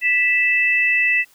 sine tone pair together, 1975.5 / 2637 Hz, B6 / E7, 0 / 0 cents, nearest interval perfect fourth, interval 500 cents, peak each -17 dBFS, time 0.01-1.25 s, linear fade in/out 50 ms, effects white hiss -54 dBFS RMS until 1.34 s

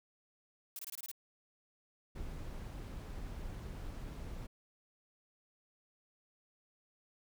blue noise bursts, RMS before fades -44 dBFS, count 7, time 0.76-1.115 s, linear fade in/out 2 ms, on 31 ms, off 23 ms
brown noise, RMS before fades -44 dBFS, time 2.15-4.47 s, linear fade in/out 10 ms
effects none

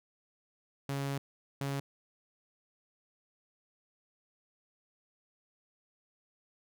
sawtooth tone bursts at uneven times, 138.9 Hz, C#3, 4 cents sharp, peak -29 dBFS, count 2, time 0.89-1.18 / 1.61-1.8 s, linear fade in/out 2 ms, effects none

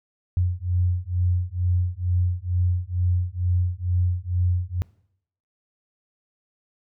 sine beating tone pair, 88.4 / 90.6 Hz, F2 / F#2, +22 / -36 cents, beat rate 2.2 Hz, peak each -23 dBFS, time 0.37-4.82 s, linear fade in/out 0 ms, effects noise-tail reverb RT60 0.7 s tail -22 dB re dry

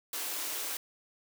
white high-pass noise, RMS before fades -36 dBFS, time 0.13-0.77 s, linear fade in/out 2 ms, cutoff 270 Hz, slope 96 dB/octave, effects none

